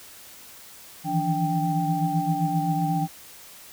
sine tone cluster, 156.2 / 163.3 / 171.2 / 290.9 / 784 Hz, D#3 / E3 / F3 / D4 / G5, +7 / -16 / -34 / -16 / 0 cents, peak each -31 / -27 / -28 / -30 / -26 dBFS, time 1.04-3.08 s, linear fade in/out 50 ms, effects white hiss -46 dBFS RMS until 3.72 s

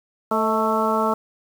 harmonic tone with a mistuned harmonic, 220.8 Hz, A3, 6 cents sharp, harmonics 1 / 2 / 3 / 4 / 5 / 6, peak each -25 / -25 / -25 / -25 / -25 / -25 dBFS, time 0.31-1.14 s, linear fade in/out 5 ms, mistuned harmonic 3, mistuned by -43 cents, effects 7-bit

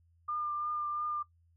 sine tone with vibrato, 1200 Hz, D6, 37 cents sharp, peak -32 dBFS, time 0.28-1.23 s, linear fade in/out 10 ms, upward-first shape triangle, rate 2.9 Hz, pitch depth 18 cents each way, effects noise-tail reverb RT60 0.1 s tail -20 dB re dry + added 84 Hz sine -64 dBFS peak until 1.56 s

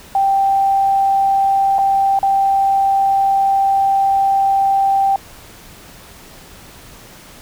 sine tone with dropouts, 784 Hz, G5, in tune, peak -11 dBFS, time 0.15-5.16 s, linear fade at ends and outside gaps 2 ms, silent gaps 1.784-1.788 / 2.19-2.229 s, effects pink hiss -40 dBFS RMS until 7.41 s

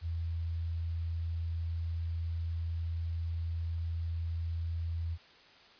sine tone, 83.2 Hz, E2, 17 cents sharp, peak -32 dBFS, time 0.01-5.18 s, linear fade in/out 50 ms, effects white hiss -58 dBFS RMS until 5.79 s + resampled to 11025 Hz

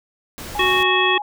pink noise, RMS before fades -33 dBFS, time 0.38-0.83 s, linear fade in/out 0 ms
sine tone, 830.6 Hz, G#5, in tune, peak -24 dBFS, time 0.55-1.22 s, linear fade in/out 2 ms
harmonic tone, 370 Hz, F#4, in tune, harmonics 1 / 3 / 5 / 7 / 9, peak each -21 / -21 / -21 / -21 / -21 dBFS, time 0.59-1.18 s, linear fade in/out 5 ms
effects none

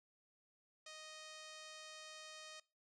5% pulse tone, 622.3 Hz, D#5, in tune, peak -40 dBFS, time 0.86-2.6 s, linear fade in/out 5 ms, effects noise-tail reverb RT60 0.3 s tail -22 dB re dry + low-pass 8000 Hz 12 dB/octave

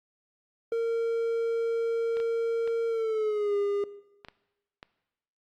triangle tone with pitch glide, 460 to 405.1 Hz, A#4 to G#4, -23 to -43 cents, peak -23 dBFS, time 0.72-3.84 s, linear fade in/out 2 ms, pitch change -220 cents, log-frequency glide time 2.88-3.56 s
clicks, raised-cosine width 0.3 ms, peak -27 dBFS, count 6, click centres 2.17 / 2.201 / 2.676 / 4.248 / 4.285 / 4.829 s
effects noise-tail reverb RT60 1.0 s tail -18 dB re dry + Opus 48 kbps

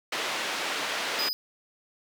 white band-pass noise, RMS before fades -31 dBFS, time 0.12-1.29 s, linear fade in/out 5 ms, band 340 to 3300 Hz, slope 12 dB/octave
square tone, 4978 Hz, D#8, in tune, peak -28 dBFS, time 1.19-1.33 s, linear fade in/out 0 ms
effects none

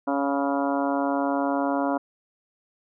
harmonic tone, 140 Hz, C#3, 18 cents sharp, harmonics 2 / 3 / 4 / 5 / 6 / 7 / 8 / 9 / 10, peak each -25 / -38 / -29 / -29 / -35 / -31 / -38 / -38 / -37 dBFS, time 0.07-1.98 s, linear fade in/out 10 ms, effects none

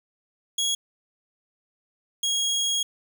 25% pulse tone pair in turn, 3322 / 3293 Hz, G#7 / G#7, 0 / -15 cents, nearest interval unison, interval 15 cents, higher first, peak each -19 dBFS, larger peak neither, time 0.58-0.75 / 2.23-2.83 s, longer second, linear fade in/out 5 ms, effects 9-bit

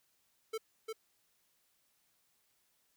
square tone with echo, 443 Hz, A4, 12 cents sharp, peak -36 dBFS, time 0.53-0.58 s, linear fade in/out 10 ms, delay 350 ms, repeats 1, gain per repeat -3 dB, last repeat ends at 0.93 s, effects white hiss -75 dBFS RMS until 2.96 s

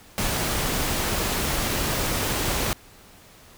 pink noise, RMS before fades -25 dBFS, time 0.18-2.73 s, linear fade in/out 0 ms, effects pink hiss -50 dBFS RMS until 3.57 s

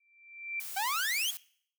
sine tone with exponential growth, 2349 Hz, D7, in tune, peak -31 dBFS, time 0-0.6 s, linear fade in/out 5 ms, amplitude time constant 130 ms
blue noise, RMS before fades -41 dBFS, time 0.6-1.37 s, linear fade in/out 0 ms
sawtooth exponential sweep, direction up, 740 to 3400 Hz, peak -26 dBFS, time 0.76-1.31 s, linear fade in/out 10 ms
effects noise-tail reverb RT60 0.6 s tail -21 dB re dry

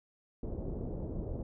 pink low-pass noise, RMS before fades -38 dBFS, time 0.43-1.43 s, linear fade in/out 2 ms, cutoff 550 Hz, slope 24 dB/octave, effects none

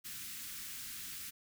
white band-stop noise, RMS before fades -45 dBFS, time 0.04-1.31 s, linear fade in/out 20 ms, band 280 to 1400 Hz, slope 24 dB/octave, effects none

